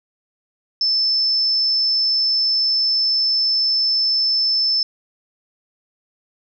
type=tone; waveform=sine; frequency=5274 Hz; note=E8; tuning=in tune; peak=-15 dBFS; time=0.81-4.83 s; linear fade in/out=2 ms; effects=none